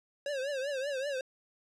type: tone with vibrato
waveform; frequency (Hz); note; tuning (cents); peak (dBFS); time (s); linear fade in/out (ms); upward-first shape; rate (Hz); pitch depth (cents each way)
square; 549; C#5; -17; -33; 0.26-1.21; 2; triangle; 5.2; 140
effects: low-pass 7000 Hz 12 dB/octave